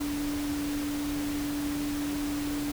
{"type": "tone in noise", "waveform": "sine", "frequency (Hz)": 290.8, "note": "D4", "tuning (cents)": -17, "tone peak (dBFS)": -29, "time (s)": [0, 2.72], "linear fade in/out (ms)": 10, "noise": "pink", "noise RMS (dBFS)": -38, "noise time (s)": [0, 2.72], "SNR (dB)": 6, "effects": []}